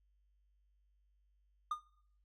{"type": "tone with exponential decay", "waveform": "triangle", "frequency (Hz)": 1218, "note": "D#6", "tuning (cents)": -37, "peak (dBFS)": -29, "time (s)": [1.71, 1.83], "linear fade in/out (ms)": 5, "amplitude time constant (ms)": 24, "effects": ["noise-tail reverb RT60 0.6 s tail -18 dB re dry", "added 50 Hz sine -70 dBFS peak until 2.24 s"]}